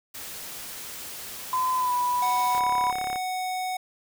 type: noise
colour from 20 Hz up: white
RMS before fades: -38 dBFS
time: 0.14-2.6 s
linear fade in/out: 10 ms
type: tone with pitch glide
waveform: sine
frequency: 1019 to 985.4 Hz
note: C6 to B5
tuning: -46 to -4 cents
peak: -22 dBFS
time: 1.53-2.91 s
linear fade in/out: 2 ms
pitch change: -58 cents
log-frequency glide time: 1.76-1.93 s
type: tone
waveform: square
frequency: 741 Hz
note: F#5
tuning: 2 cents sharp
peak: -28 dBFS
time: 2.22-3.77 s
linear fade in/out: 5 ms
type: click train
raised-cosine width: 0.5 ms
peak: -20 dBFS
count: 22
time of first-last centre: 2.55-3.159 s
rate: 34.5 Hz
effects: none